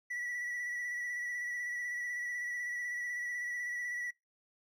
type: tone with vibrato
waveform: triangle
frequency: 1948 Hz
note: B6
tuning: 24 cents flat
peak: -34 dBFS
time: 0.1-4.11 s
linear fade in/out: 10 ms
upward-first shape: square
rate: 16 Hz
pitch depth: 20 cents each way
effects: noise-tail reverb RT60 0.2 s tail -24 dB re dry